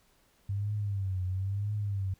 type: tone with vibrato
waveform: sine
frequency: 98 Hz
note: G2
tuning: in tune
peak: -29 dBFS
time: 0.49-2.14 s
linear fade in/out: 5 ms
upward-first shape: triangle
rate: 1 Hz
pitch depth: 130 cents each way
effects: pink hiss -67 dBFS RMS until 2.19 s